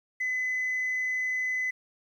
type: tone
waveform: sine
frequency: 2017 Hz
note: B6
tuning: 36 cents sharp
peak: -25 dBFS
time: 0.2-1.71 s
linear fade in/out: 10 ms
effects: tanh soft clip ceiling -24 dBFS + 10-bit